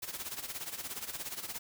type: noise with tremolo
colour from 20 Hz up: white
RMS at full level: -38 dBFS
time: 0.02-1.59 s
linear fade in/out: 10 ms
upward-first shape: sine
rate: 17 Hz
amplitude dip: 75%
effects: none